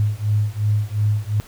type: beating tone pair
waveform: sine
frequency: 103.83 / 106.63 Hz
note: G#2 / G#2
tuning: 0 / +46 cents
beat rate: 2.8 Hz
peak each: -20 dBFS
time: 0-1.4 s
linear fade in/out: 0 ms
effects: pink hiss -45 dBFS RMS until 1.47 s